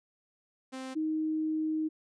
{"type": "tone pair in turn", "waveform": ["sawtooth", "sine"], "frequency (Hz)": [261.6, 313], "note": ["C4", "D#4"], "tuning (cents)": [0, 10], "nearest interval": "minor third", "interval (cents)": 310, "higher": "second", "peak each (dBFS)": [-34, -28], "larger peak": "second", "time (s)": [[0.72, 0.95], [0.95, 1.89]], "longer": "second", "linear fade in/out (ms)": 20, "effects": ["resampled to 22050 Hz"]}